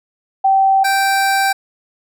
sine / 25% pulse tone pair in turn, 775 / 781.7 Hz, G5 / G5, -20 / -5 cents, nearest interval unison, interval 15 cents, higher second, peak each -9 / -9 dBFS, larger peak neither, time 0.44-0.84 / 0.84-1.53 s, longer second, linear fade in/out 10 ms, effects none

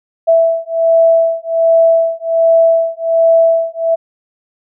sine beating tone pair, 659.3 / 660.6 Hz, E5 / E5, 0 / +4 cents, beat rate 1.3 Hz, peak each -11 dBFS, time 0.27-3.96 s, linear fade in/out 20 ms, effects none

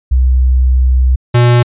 sine / square tone pair in turn, 63.7 / 120.84 Hz, C2 / B2, -46 / -37 cents, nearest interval major seventh, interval 1109 cents, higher second, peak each -6 dBFS, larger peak neither, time 0.11-1.16 / 1.34-1.63 s, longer first, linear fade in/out 10 ms, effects resampled to 8000 Hz

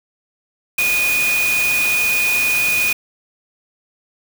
sine tone in noise, 2475 Hz, D#7, 10 cents flat, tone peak -15 dBFS, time 0.78-2.93 s, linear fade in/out 5 ms, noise white, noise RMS -23 dBFS, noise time 0.78-2.93 s, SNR +5 dB, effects none

